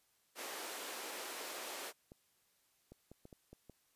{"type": "high-pass noise", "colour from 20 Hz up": "pink", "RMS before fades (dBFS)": -45, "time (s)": [0.35, 1.93], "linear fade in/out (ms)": 50, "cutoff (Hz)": 350, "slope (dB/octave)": 24}
{"type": "clicks", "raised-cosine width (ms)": 2, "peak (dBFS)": -40, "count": 7, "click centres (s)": [2.119, 2.92, 3.116, 3.254, 3.328, 3.53, 3.697]}
{"effects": ["white hiss -75 dBFS RMS until 3.95 s", "resampled to 32000 Hz"]}